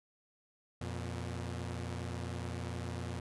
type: tone pair together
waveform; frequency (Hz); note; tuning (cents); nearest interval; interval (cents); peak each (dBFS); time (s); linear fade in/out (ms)
sawtooth; 87.31 / 119.55; F2 / A#2; 0 / +44; perfect fourth; 544; -36 / -37; 0.81-3.2; 5
effects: resampled to 24000 Hz